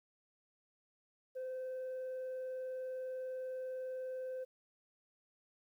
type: tone with vibrato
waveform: sine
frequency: 515 Hz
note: C5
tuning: 28 cents flat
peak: -37 dBFS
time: 1.35-4.45 s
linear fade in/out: 20 ms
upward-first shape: triangle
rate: 20 Hz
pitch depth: 18 cents each way
effects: tanh soft clip ceiling -38 dBFS + 12-bit